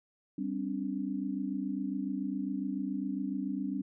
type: chord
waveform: sine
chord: G suspended fourth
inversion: none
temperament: equal with one note detuned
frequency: 196 / 261.6 / 288.8 Hz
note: G3 / C4 / D4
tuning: 0 / 0 / -29 cents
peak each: -36 / -36 / -36 dBFS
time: 0.38-3.82 s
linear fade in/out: 5 ms
effects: none